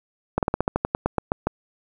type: slowing click train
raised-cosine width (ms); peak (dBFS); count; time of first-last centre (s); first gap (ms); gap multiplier
1; -6; 13; 0.38-1.47; 48; 1.11
effects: 8-bit